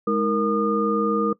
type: tone cluster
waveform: sine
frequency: 209.3 / 316.8 / 464.8 / 1218 Hz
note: G#3 / D#4 / A#4 / D#6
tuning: +14 / +31 / -5 / -37 cents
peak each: -24 / -27 / -22 / -25 dBFS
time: 0.07-1.33 s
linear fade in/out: 5 ms
effects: noise-tail reverb RT60 0.1 s tail -19 dB re dry